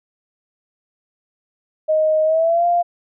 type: tone with pitch glide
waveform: sine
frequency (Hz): 624 to 696.4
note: D#5 to F5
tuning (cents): +5 to -5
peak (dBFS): -13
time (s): 1.88-2.83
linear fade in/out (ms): 20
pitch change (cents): +190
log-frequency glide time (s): 2.24-2.66
effects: none